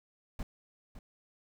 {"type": "noise with echo", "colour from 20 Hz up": "brown", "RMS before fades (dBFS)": -36, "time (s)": [0.39, 0.43], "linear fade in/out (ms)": 2, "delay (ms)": 560, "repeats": 1, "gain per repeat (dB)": -11, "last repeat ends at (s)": 0.99, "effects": []}